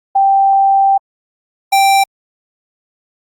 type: tone pair in turn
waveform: sine / square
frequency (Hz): 784 / 784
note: G5 / G5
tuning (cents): 0 / 0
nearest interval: unison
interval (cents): 0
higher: neither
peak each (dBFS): -7 / -8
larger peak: first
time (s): 0.15-0.98 / 1.72-2.04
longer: first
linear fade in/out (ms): 10
effects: Opus 32 kbps